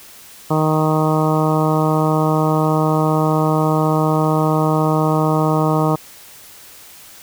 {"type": "harmonic tone", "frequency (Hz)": 155.8, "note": "D#3", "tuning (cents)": 3, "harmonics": [1, 2, 3, 4, 5, 6, 7, 8], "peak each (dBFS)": [-17, -20, -22, -23, -24, -25, -25, -26], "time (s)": [0.5, 5.96], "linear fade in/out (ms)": 10, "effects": ["white hiss -41 dBFS RMS until 7.22 s"]}